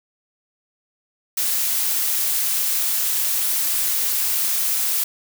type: noise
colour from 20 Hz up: blue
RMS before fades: -21 dBFS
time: 1.37-5.04 s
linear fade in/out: 5 ms
effects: none